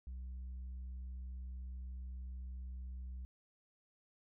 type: tone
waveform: sine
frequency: 63.2 Hz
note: B1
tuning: 41 cents sharp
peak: -40 dBFS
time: 0.07-3.25 s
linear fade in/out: 0 ms
effects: tanh soft clip ceiling -42 dBFS